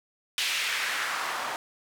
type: noise with band-pass filter sweep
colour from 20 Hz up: white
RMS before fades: -30 dBFS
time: 0.38-1.56 s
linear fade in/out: 0 ms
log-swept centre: 3000 to 890 Hz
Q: 1.6
effects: none